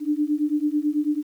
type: beating tone pair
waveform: sine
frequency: 293.7 / 302.8 Hz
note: D4 / D#4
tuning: 0 / -47 cents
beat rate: 9.1 Hz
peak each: -23 dBFS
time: 0-1.23 s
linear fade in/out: 50 ms
effects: 9-bit